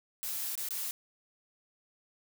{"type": "noise with dropouts", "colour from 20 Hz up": "blue", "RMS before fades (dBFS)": -36, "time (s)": [0.23, 0.91], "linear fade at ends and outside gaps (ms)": 0, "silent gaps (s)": [[0.554, 0.577], [0.687, 0.707]], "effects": []}